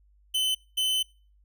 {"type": "tone pair in turn", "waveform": "45% pulse", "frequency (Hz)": [3040, 3040], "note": ["F#7", "F#7"], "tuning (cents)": [46, 46], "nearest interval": "unison", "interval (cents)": 0, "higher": "neither", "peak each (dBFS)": -23, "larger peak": "neither", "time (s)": [[0.34, 0.55], [0.77, 1.03]], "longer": "second", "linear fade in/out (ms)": 10, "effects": ["noise-tail reverb RT60 0.4 s tail -26 dB re dry", "added 50 Hz sine -58 dBFS peak until 1.44 s"]}